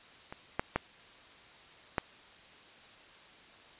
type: clicks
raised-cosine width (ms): 0.5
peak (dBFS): -27 / -14 / -13 / -13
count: 4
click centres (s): 0.325 / 0.595 / 0.76 / 1.982
effects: white hiss -55 dBFS RMS until 3.79 s + resampled to 8000 Hz